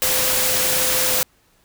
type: tone in noise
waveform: sine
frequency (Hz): 513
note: C5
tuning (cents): -34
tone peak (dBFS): -28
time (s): 0.02-1.23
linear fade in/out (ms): 0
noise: white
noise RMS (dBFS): -19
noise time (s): 0.02-1.23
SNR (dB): -12
effects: pink hiss -59 dBFS RMS until 1.64 s